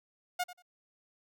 sawtooth tone with echo, 718 Hz, F5, 48 cents sharp, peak -26 dBFS, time 0.39-0.44 s, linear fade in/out 10 ms, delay 92 ms, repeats 2, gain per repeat -15 dB, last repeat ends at 0.624 s, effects none

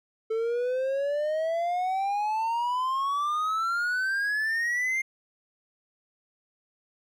triangle exponential sweep, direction up, 440 to 2125 Hz, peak -23 dBFS, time 0.3-5.02 s, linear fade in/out 10 ms, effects none

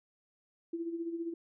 sine tone with tremolo, 335.1 Hz, E4, 29 cents sharp, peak -32 dBFS, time 0.73-1.34 s, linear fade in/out 5 ms, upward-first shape sine, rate 15 Hz, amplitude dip 60%, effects none

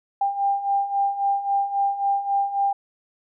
sine beating tone pair, 794 / 797.7 Hz, G5 / G5, +22 / +30 cents, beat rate 3.7 Hz, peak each -26 / -21 dBFS, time 0.21-2.73 s, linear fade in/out 5 ms, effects none

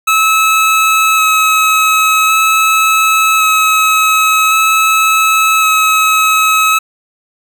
25% pulse tone with vibrato, 1290 Hz, E6, 38 cents flat, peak -4 dBFS, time 0.07-6.79 s, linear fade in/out 10 ms, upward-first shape square, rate 0.45 Hz, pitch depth 9 cents each way, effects none

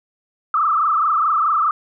sine tone with frequency modulation, 1244.5 Hz, D#6, in tune, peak -14 dBFS, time 0.54-1.71 s, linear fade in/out 2 ms, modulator 24.7 Hz, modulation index 3.4, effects none

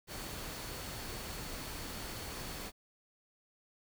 sine tone in noise, 4435 Hz, C#8, in tune, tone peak -54 dBFS, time 0.07-2.72 s, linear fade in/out 50 ms, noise pink, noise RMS -43 dBFS, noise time 0.07-2.72 s, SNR -14 dB, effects none

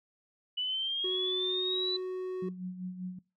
sine exponential sweep, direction up, 2960 to 4000 Hz, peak -30 dBFS, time 0.57-1.97 s, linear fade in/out 10 ms
triangle tone, 370 Hz, F#4, in tune, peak -31 dBFS, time 1.04-2.49 s, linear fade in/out 5 ms
sine tone with tremolo, 182.9 Hz, F#3, 20 cents flat, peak -33 dBFS, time 2.42-3.19 s, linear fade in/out 5 ms, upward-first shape sine, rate 5.1 Hz, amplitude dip 60%
effects noise-tail reverb RT60 0.3 s tail -23 dB re dry

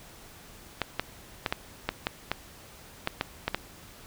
clicks, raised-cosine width 0.3 ms, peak -10 dBFS, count 11, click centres 0.817 / 0.996 / 1.462 / 1.525 / 1.89 / 2.069 / 2.316 / 3.074 / 3.211 / 3.48 / 3.546 s, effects pink hiss -50 dBFS RMS until 4.06 s

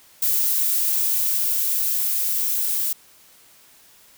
violet noise with level ramp, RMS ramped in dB -20 to -23 dBFS, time 0.22-2.93 s, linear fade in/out 5 ms, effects white hiss -52 dBFS RMS until 4.17 s

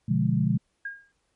sine chord, B diminished seventh, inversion none, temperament equal, 123.47 / 146.83 / 174.61 / 207.7 Hz, B2 / D3 / F3 / Ab3, 0 / 0 / 0 / 0 cents, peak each -26 dBFS, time 0.08-0.58 s, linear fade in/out 10 ms
sine tone with exponential decay, 1624 Hz, G#6, 39 cents flat, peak -28 dBFS, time 0.85-1.12 s, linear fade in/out 5 ms, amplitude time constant 58 ms
effects pink hiss -73 dBFS RMS until 1.35 s + MP3 48 kbps

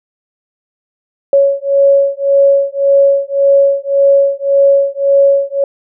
sine beating tone pair, 555 / 556.8 Hz, C#5 / C#5, +2 / +8 cents, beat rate 1.8 Hz, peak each -10 dBFS, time 1.33-5.64 s, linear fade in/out 2 ms, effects none

